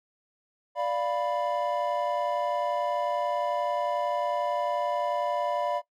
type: chord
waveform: triangle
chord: B diminished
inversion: first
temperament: equal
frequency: 587.3 / 698.5 / 987.8 Hz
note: D5 / F5 / B5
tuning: 0 / 0 / 0 cents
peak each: -27 / -29 / -30 dBFS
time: 0.75-5.82 s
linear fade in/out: 50 ms
effects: noise-tail reverb RT60 0.1 s tail -17 dB re dry